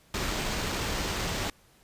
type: noise with sample-and-hold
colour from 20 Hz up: pink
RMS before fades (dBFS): -31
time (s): 0.14-1.5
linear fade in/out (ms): 2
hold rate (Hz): 11025
effects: pink hiss -61 dBFS RMS until 1.83 s + resampled to 32000 Hz